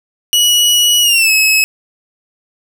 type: tone with pitch glide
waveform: sawtooth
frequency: 2924 to 2575 Hz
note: F#7 to E7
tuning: -21 to -41 cents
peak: -5 dBFS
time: 0.33-1.64 s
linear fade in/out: 0 ms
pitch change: -220 cents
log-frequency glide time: 1.02-1.31 s
effects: none